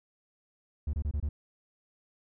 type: tone bursts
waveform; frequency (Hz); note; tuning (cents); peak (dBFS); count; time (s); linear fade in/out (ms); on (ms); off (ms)
triangle; 73.42; D2; 0; -26; 5; 0.87-1.29; 5; 64; 25
effects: none